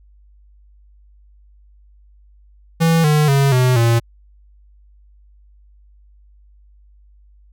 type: tone with pitch steps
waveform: square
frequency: 164.6 / 150.94 / 138.41 / 126.92 / 116.39 Hz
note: E3 / D3 / C#3 / B2 / A#2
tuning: -2 / +48 / -2 / +48 / -2 cents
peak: -12 dBFS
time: 2.8-4 s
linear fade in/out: 20 ms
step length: 240 ms
effects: added 50 Hz sine -46 dBFS peak until 7.52 s